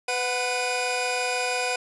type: tone cluster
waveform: sawtooth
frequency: 500 / 737 / 2460 Hz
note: B4 / F#5 / D#7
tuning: +21 / -7 / -20 cents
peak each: -25 dBFS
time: 0.08-1.76 s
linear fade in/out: 5 ms
effects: resampled to 24000 Hz